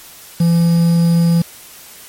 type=tone with quantisation; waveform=triangle; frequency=169 Hz; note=E3; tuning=43 cents sharp; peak=-7 dBFS; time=0.4-1.42 s; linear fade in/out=5 ms; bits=5; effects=white hiss -38 dBFS RMS until 2.08 s + MP3 64 kbps